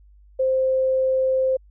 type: tone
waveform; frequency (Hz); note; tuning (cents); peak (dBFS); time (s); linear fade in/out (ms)
sine; 523.3; C5; 0; -17; 0.39-1.57; 10
effects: added 50 Hz sine -48 dBFS peak until 1.7 s